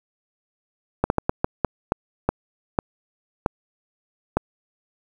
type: slowing click train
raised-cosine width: 1 ms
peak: -4 dBFS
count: 11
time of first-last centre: 1.04-4.37 s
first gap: 61 ms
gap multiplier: 1.35
effects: 7-bit